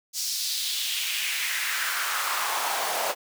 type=noise with high-pass filter sweep; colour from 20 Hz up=pink; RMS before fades=-28 dBFS; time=0.13-3.15 s; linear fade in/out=50 ms; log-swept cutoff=5500 to 610 Hz; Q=2.4; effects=none